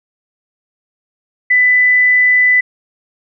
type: tone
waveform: sine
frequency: 1995 Hz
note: B6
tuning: 17 cents sharp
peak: -7 dBFS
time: 1.5-2.61 s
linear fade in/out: 10 ms
effects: none